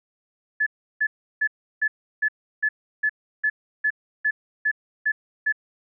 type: tone bursts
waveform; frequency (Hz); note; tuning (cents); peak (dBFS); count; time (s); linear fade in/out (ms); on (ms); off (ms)
sine; 1722; A6; -38; -18; 13; 0.6-5.525; 10; 65; 340
effects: none